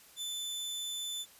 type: tone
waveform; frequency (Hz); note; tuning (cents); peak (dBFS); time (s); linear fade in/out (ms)
sawtooth; 3515; A7; -2; -33; 0.16-1.26; 50
effects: white hiss -58 dBFS RMS until 1.39 s + resampled to 32000 Hz